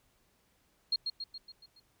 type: tone with echo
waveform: sine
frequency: 4271 Hz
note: C8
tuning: 35 cents sharp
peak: -26 dBFS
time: 0.92-0.96 s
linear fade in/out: 5 ms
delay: 140 ms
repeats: 6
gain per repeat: -5 dB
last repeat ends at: 1.8 s
effects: pink hiss -71 dBFS RMS until 2 s